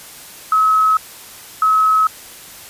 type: tone pair in turn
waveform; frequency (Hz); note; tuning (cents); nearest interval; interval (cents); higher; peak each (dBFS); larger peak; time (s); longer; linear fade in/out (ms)
sine; 1284 / 1284; E6 / E6; -46 / -46; unison; 0; neither; -10; neither; 0.52-0.97 / 1.62-2.07; neither; 2
effects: white hiss -37 dBFS RMS until 2.69 s + resampled to 32000 Hz